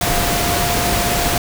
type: tone in noise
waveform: sine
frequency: 700 Hz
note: F5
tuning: 4 cents sharp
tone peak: -22 dBFS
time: 0.01-1.38 s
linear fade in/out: 2 ms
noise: pink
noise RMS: -18 dBFS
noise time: 0.01-1.38 s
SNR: -7 dB
effects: none